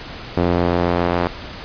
sawtooth tone with band-pass filter sweep, 87.31 Hz, F2, in tune, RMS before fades -18 dBFS, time 0.37-1.27 s, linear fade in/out 0 ms, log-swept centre 430 to 790 Hz, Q 0.75, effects pink hiss -33 dBFS RMS until 1.64 s + resampled to 11025 Hz

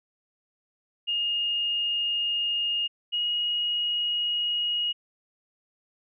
sine tone pair in turn, 2843 / 2886 Hz, F7 / F#7, +30 / -44 cents, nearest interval unison, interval 26 cents, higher second, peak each -24 dBFS, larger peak neither, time 1.07-2.88 / 3.12-4.93 s, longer neither, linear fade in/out 20 ms, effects none

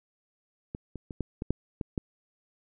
clicks, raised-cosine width 3 ms, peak -22 / -25 / -26 / -17 / -20 / -13 / -19 / -16 dBFS, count 8, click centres 0.749 / 0.957 / 1.108 / 1.207 / 1.421 / 1.506 / 1.812 / 1.978 s, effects none

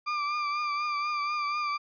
35% pulse tone with vibrato, 1185 Hz, D6, 15 cents sharp, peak -26 dBFS, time 0.06-1.78 s, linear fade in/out 20 ms, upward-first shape triangle, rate 4.1 Hz, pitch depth 44 cents each way, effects resampled to 11025 Hz

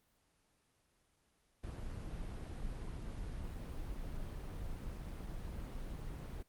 brown noise, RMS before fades -43 dBFS, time 1.63-6.43 s, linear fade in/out 10 ms, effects pink hiss -75 dBFS RMS until 6.48 s + Opus 24 kbps

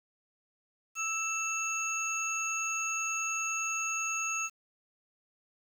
sine tone cluster, 1309 / 2657 / 6590 Hz, E6 / E7 / G#8, -13 / +13 / -14 cents, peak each -37 / -34 / -34 dBFS, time 0.95-4.5 s, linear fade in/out 50 ms, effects 9-bit

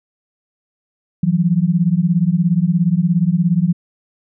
sine beating tone pair, 164.81 / 181.81 Hz, E3 / F#3, 0 / -30 cents, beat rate 17 Hz, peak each -15 dBFS, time 1.23-3.73 s, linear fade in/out 5 ms, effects none

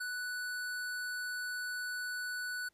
square tone, 1484 Hz, F#6, 5 cents sharp, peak -37 dBFS, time 0-2.69 s, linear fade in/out 10 ms, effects pink hiss -75 dBFS RMS until 2.73 s + resampled to 32000 Hz

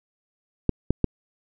clicks, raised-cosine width 3 ms, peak -6 dBFS, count 3, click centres 0.693 / 0.906 / 1.043 s, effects none

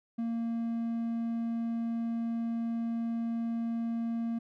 triangle tone, 230.7 Hz, A#3, 18 cents flat, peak -28 dBFS, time 0.18-4.39 s, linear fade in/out 10 ms, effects none

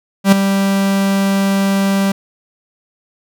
45% pulse tone with ADSR envelope, 196 Hz, G3, in tune, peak -3 dBFS, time 0.24-2.12 s, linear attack 82 ms, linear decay 7 ms, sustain -9 dB, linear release 5 ms, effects none

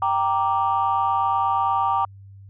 sine chord, G minor, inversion none, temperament equal, 784 / 932.3 / 1174.7 Hz, G5 / Bb5 / D6, 0 / 0 / 0 cents, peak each -22 dBFS, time 0.02-2.05 s, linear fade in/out 2 ms, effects tanh soft clip ceiling -11 dBFS + added 98 Hz sine -41 dBFS peak until 2.49 s

